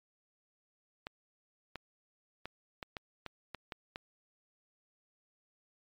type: clicks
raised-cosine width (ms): 0.3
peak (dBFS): -24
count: 9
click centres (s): 1.069 / 1.757 / 2.456 / 2.828 / 2.968 / 3.263 / 3.547 / 3.722 / 3.959
effects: MP3 96 kbps